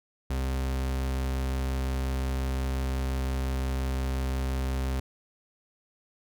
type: tone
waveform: 40% pulse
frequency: 65.7 Hz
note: C2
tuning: 8 cents sharp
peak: -26 dBFS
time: 0.3-5 s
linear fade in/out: 5 ms
effects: none